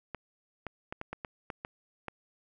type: clicks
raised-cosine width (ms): 0.5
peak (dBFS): -22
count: 9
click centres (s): 0.147 / 0.667 / 0.925 / 1.014 / 1.13 / 1.248 / 1.502 / 1.649 / 2.083
effects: none